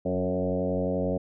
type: tone with frequency modulation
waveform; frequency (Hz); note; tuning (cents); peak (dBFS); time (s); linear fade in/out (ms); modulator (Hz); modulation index
sine; 364.3; F#4; -27; -24; 0.05-1.18; 10; 91.5; 2.9
effects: none

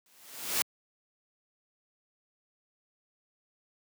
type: noise with exponential growth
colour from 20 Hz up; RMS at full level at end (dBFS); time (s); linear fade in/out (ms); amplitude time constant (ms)
white; -26; 0.06-0.62; 1; 120
effects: high-pass 150 Hz 12 dB/octave

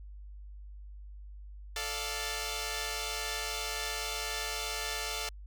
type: chord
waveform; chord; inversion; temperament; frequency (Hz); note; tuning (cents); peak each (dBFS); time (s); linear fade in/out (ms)
5% pulse; D minor; second; equal; 440 / 587.3 / 698.5; A4 / D5 / F5; 0 / 0 / 0; -26 / -29 / -27; 1.76-5.29; 2
effects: added 50 Hz sine -44 dBFS peak until 5.46 s

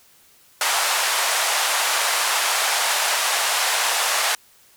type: band-pass noise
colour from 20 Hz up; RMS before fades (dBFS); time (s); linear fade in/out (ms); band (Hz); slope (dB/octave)
pink; -21; 0.61-4.35; 2; 700 to 12000; 24
effects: white hiss -54 dBFS RMS until 4.76 s

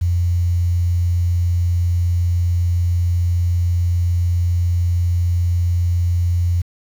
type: tone with quantisation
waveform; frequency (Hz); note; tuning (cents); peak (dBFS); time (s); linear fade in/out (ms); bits
sine; 87.31; F2; 0; -14; 0.01-6.62; 10; 7
effects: none

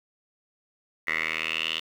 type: tone with band-pass filter sweep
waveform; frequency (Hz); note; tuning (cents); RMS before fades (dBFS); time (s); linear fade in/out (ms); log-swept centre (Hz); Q
10% pulse; 80.2; E2; -47; -29; 1.07-1.8; 10; 2000 to 3100; 7
effects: 9-bit

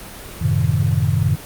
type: chord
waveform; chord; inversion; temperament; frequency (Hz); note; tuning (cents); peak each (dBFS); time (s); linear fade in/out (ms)
sine; F# diminished seventh; none; equal; 92.5 / 110 / 130.81 / 155.56; F#2 / A2 / C3 / Eb3; 0 / 0 / 0 / 0; -20; 0.41-1.36; 10
effects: pink hiss -35 dBFS RMS until 1.45 s + Opus 32 kbps

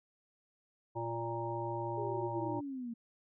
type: harmonic tone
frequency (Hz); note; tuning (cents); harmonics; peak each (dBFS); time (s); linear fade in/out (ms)
116.3; A#2; -4; 1 / 3 / 5 / 7 / 8; -41 / -40 / -43 / -44 / -40; 0.95-2.61; 20
type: linear sweep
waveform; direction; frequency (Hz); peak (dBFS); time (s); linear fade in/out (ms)
sine; down; 415.3 to 226.5; -38; 1.97-2.94; 10
effects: none

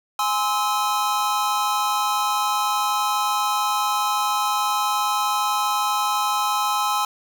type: chord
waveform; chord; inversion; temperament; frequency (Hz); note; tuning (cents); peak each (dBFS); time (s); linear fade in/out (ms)
square; Ab augmented; none; just; 830.6 / 1038.3 / 1297.8; Ab5 / C6 / E6; 0 / -14 / -27; -25; 0.19-7.05; 2
effects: none

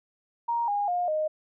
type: tone with pitch steps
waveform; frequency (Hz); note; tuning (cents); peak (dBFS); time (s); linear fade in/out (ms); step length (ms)
sine; 938 / 816.6 / 710.9 / 618.8; A#5 / G#5 / F5 / D#5; +11 / -29 / +31 / -10; -24; 0.48-1.28; 10; 200
effects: none

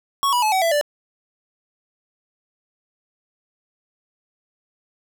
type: tone with pitch steps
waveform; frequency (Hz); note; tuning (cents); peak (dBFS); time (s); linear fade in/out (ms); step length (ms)
square; 1108.7 / 976.4 / 859.9 / 757.3 / 666.9 / 587.3; C#6 / B5 / A5 / F#5 / E5 / D5; 0 / -20 / -40 / +40 / +20 / 0; -17; 0.23-0.812; 0; 97
effects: none

